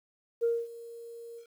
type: tone with ADSR envelope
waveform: sine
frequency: 466.2 Hz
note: A#4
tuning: in tune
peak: -22 dBFS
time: 0.41-1.47 s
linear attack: 29 ms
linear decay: 230 ms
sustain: -20 dB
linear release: 93 ms
effects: tanh soft clip ceiling -19 dBFS + 10-bit